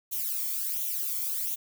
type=noise with flanger; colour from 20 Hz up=violet; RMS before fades=-31 dBFS; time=0.11-1.56 s; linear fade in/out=20 ms; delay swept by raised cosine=0.3 to 0.93 ms; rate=1.4 Hz; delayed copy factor=+0.7; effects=none